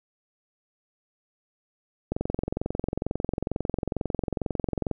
click train, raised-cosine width 2 ms, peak -13 dBFS, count 63, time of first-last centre 2.12-4.913 s, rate 22.2 Hz, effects none

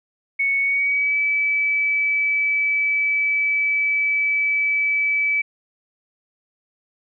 sine tone with pitch glide, 2217 to 2300 Hz, C#7 to D7, 0 to -37 cents, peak -17 dBFS, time 0.39-5.42 s, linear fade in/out 10 ms, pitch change +63 cents, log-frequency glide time 0.6-1.17 s, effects none

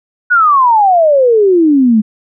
sine exponential sweep, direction down, 1493 to 207.7 Hz, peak -5 dBFS, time 0.3-2.02 s, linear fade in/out 20 ms, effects none

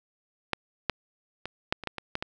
clicks, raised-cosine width 0.3 ms, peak -9 / -8 / -18 / -8 / -22 / -14 / -18 / -13 / -15 dBFS, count 9, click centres 0.533 / 0.897 / 1.456 / 1.725 / 1.837 / 1.873 / 1.983 / 2.154 / 2.225 s, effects none

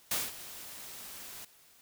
white noise with ADSR envelope, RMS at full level -30 dBFS, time 0.11-1.45 s, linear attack 5 ms, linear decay 200 ms, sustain -16 dB, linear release 6 ms, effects white hiss -61 dBFS RMS until 1.81 s

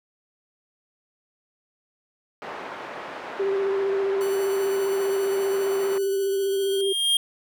pink band-pass noise, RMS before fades -36 dBFS, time 2.42-5.98 s, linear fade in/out 0 ms, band 480 to 1700 Hz, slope 12 dB/octave
sine tone with vibrato, 392 Hz, G4, in tune, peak -21 dBFS, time 3.39-6.93 s, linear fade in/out 10 ms, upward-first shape sine, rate 15 Hz, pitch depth 24 cents each way
5% pulse tone with tremolo, 1487 Hz, F#6, 8 cents sharp, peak -25 dBFS, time 4.21-6.81 s, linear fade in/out 0 ms, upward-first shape triangle, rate 10 Hz, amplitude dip 35%
square tone with exponential growth, 3221 Hz, G7, 46 cents sharp, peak -17 dBFS, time 6.02-7.17 s, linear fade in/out 2 ms, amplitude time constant 250 ms
effects none

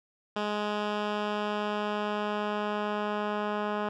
10% pulse tone with low-pass filter sweep, 208.8 Hz, G#3, 10 cents sharp, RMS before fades -31 dBFS, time 0.36-3.89 s, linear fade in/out 5 ms, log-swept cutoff 3600 to 2000 Hz, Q 0.97, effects none

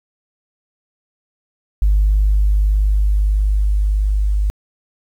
sine tone with level ramp, 50.8 Hz, G#1, 38 cents flat, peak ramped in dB -9 to -13 dBFS, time 1.82-4.5 s, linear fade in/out 0 ms, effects tanh soft clip ceiling -6 dBFS + 8-bit

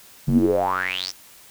square tone with band-pass filter sweep, 46.2 Hz, F#1, 2 cents flat, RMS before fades -21 dBFS, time 0.27-1.12 s, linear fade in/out 20 ms, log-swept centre 160 to 5900 Hz, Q 9.9, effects white hiss -48 dBFS RMS until 1.5 s

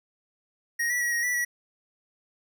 square tone with pitch steps, 1875 / 1951 / 1914 / 1881 / 1963 / 1932 Hz, A#6 / B6 / A#6 / A#6 / B6 / B6, +10 / -22 / +45 / +15 / -11 / -39 cents, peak -25 dBFS, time 0.79-1.45 s, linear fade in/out 10 ms, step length 110 ms, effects none

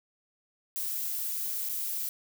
violet noise with dropouts, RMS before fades -33 dBFS, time 0.76-2.09 s, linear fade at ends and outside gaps 0 ms, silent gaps 1.689-1.695 s, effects none

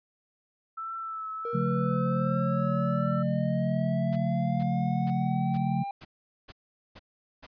sine tone with vibrato, 1318.5 Hz, E6, in tune, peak -33 dBFS, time 0.77-3.23 s, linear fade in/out 10 ms, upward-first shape triangle, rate 1.4 Hz, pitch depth 32 cents each way
triangle linear sweep, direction up, 466.2 to 800 Hz, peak -30 dBFS, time 1.45-5.91 s, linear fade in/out 2 ms
sine chord, Db augmented, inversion none, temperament equal with one note detuned, 138.59 / 177.97 / 220 Hz, Db3 / F3 / A3, 0 / +33 / 0 cents, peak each -29 / -29 / -31 dBFS, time 1.53-5.84 s, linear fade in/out 20 ms
pink noise bursts, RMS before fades -46 dBFS, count 8, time 4.12-7.466 s, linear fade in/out 10 ms, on 42 ms, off 430 ms
effects resampled to 11025 Hz

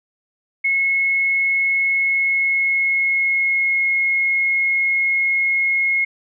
sine tone with pitch glide, 2180 to 2162 Hz, C#7 to C#7, -29 to -44 cents, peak -15 dBFS, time 0.64-6.05 s, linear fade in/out 10 ms, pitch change -15 cents, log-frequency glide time 1.92-3.89 s, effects none

